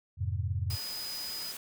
sine chord, F minor, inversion none, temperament just, 87.31 / 104.77 / 130.96 Hz, F2 / Ab2 / C3, 0 / +16 / +2 cents, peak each -32 / -33 / -38 dBFS, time 0.17-0.78 s, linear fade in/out 50 ms
sine tone, 4978 Hz, D#8, in tune, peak -37 dBFS, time 0.7-1.52 s, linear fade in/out 10 ms
white noise, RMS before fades -42 dBFS, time 0.7-1.57 s, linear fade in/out 2 ms
effects none

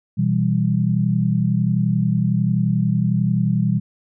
sine chord, E minor, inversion second, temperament equal, 123.47 / 164.81 / 196 Hz, B2 / E3 / G3, 0 / 0 / 0 cents, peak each -20 / -20 / -20 dBFS, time 0.17-3.8 s, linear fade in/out 20 ms, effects none

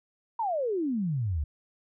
sine exponential sweep, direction down, 955 to 68 Hz, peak -26 dBFS, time 0.39-1.44 s, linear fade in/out 5 ms, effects none

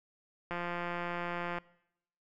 click train, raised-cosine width 0.5 ms, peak -22 dBFS, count 188, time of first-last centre 0.51-1.585 s, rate 174 Hz, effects noise-tail reverb RT60 0.8 s tail -22 dB re dry

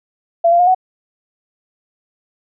sine tone with pitch steps, 677 / 691 / 714 / 744 Hz, E5 / F5 / F5 / F#5, +46 / -19 / +38 / +9 cents, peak -8 dBFS, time 0.44-0.748 s, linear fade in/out 10 ms, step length 77 ms, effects none

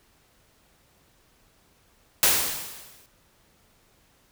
white noise with exponential decay, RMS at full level -17 dBFS, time 2.23-3.06 s, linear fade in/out 0 ms, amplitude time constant 180 ms, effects pink hiss -62 dBFS RMS until 4.31 s

